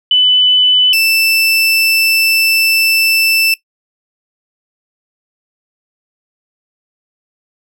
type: tone pair in turn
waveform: sine / 30% pulse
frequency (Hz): 2998 / 2656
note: F#7 / E7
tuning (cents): +22 / +12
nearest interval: major second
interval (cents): 210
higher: first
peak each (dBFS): -6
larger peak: neither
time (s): 0.11-0.93 / 0.93-3.54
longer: second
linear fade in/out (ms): 2
effects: noise-tail reverb RT60 0.1 s tail -19 dB re dry